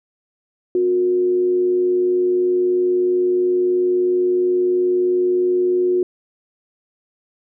sine tone with frequency modulation, 361.9 Hz, F#4, 38 cents flat, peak -14 dBFS, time 0.75-6.03 s, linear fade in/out 2 ms, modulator 103 Hz, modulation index 0.23, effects none

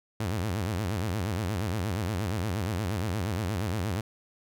sawtooth tone with vibrato, 98 Hz, G2, in tune, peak -24 dBFS, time 0.2-4.01 s, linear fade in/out 5 ms, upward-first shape sine, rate 8.5 Hz, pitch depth 250 cents each way, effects none

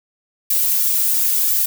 violet noise with flanger, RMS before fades -17 dBFS, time 0.5-1.66 s, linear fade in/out 5 ms, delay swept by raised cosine 1.9 to 2.59 ms, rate 3 Hz, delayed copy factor -1, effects none

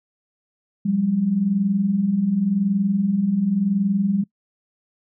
sine tone pair together, 179.09 / 200 Hz, F3 / G3, +44 / +35 cents, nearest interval major second, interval 191 cents, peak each -24 / -18 dBFS, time 0.85-4.24 s, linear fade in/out 10 ms, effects noise-tail reverb RT60 0.1 s tail -22 dB re dry

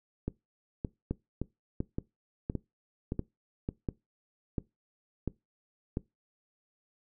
two click trains, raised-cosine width 3 ms, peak -19 / -18 dBFS, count 7 / 8, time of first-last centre 0.28-3.689 / 1.11-5.971 s, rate 1.76 / 1.44 Hz, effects noise-tail reverb RT60 0.2 s tail -21 dB re dry

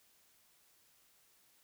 silence, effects white hiss -69 dBFS RMS until 1.63 s

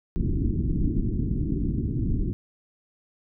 pink low-pass noise, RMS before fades -25 dBFS, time 0.16-2.33 s, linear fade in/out 0 ms, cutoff 340 Hz, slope 48 dB/octave, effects none

